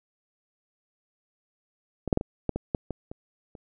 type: clicks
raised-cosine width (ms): 2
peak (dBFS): -17 / -6 / -9 / -18 / -11 / -15 / -11 / -18 / -24 / -30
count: 10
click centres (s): 2.077 / 2.128 / 2.174 / 2.211 / 2.493 / 2.56 / 2.748 / 2.907 / 3.115 / 3.552
effects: none